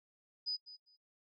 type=tone with echo; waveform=sine; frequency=4978 Hz; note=D#8; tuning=in tune; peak=-34 dBFS; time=0.46-0.57 s; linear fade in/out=20 ms; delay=200 ms; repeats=2; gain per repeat=-15 dB; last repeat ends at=0.97 s; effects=noise-tail reverb RT60 0.1 s tail -26 dB re dry